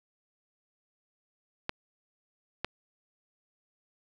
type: clicks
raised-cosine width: 0.3 ms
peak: -14 dBFS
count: 2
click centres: 1.694 / 2.646 s
effects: none